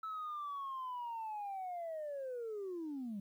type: linear sweep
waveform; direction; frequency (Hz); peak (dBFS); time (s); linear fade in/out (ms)
sine; down; 1313 to 192.2; -38; 0.03-3.2; 5
effects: tanh soft clip ceiling -37 dBFS + 12-bit